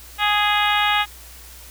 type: harmonic tone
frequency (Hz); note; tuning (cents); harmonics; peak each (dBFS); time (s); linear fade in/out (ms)
415.3; G#4; 0; 2 / 3 / 4 / 5 / 6 / 7 / 8 / 9; -21 / -23 / -24 / -25 / -26 / -26 / -27 / -28; 0.18-1.06; 50
effects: added 60 Hz sine -43 dBFS peak until 1.7 s + white hiss -43 dBFS RMS until 1.7 s